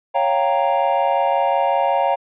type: chord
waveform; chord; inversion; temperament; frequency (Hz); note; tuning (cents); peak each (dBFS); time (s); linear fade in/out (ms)
triangle; G half-diminished seventh; second; equal; 554.4 / 698.5 / 784 / 932.3; Db5 / F5 / G5 / Bb5; 0 / 0 / 0 / 0; -19; 0.14-2.16; 20
effects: resampled to 8000 Hz